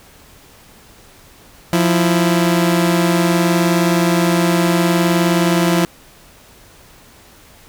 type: tone pair together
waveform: sawtooth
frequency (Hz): 174.48 / 329.6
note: F3 / E4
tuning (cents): -1 / 0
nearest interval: major seventh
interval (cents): 1101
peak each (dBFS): -10 / -13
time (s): 1.73-5.85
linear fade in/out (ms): 0
effects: pink hiss -45 dBFS RMS until 7.68 s